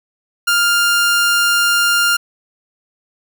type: tone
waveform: sawtooth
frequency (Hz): 1400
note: F6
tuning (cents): +4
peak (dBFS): -8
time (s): 0.47-2.17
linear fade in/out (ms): 10
effects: none